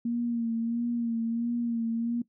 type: tone with vibrato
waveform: sine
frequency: 233.1 Hz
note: A#3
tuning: in tune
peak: -26 dBFS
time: 0.05-2.22 s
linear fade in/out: 5 ms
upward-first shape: sine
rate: 1.5 Hz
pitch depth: 38 cents each way
effects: noise-tail reverb RT60 0.1 s tail -18 dB re dry